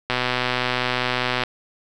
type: click train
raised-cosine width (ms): 0.3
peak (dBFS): -5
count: 168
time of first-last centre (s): 0.1-1.436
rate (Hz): 125
effects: none